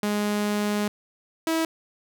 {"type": "tone pair in turn", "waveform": "sawtooth", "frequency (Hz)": [207.7, 324.5], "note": ["G#3", "E4"], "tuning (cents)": [0, -27], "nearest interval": "minor sixth", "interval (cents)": 773, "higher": "second", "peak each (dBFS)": [-19, -18], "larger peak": "second", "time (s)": [[0.03, 0.88], [1.47, 1.65]], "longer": "first", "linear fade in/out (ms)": 2, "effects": []}